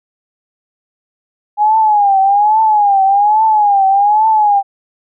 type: tone with vibrato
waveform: sine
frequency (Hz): 825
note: G#5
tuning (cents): -12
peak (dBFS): -7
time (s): 1.57-4.63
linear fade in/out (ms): 50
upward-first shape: triangle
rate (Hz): 1.2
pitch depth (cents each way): 130
effects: none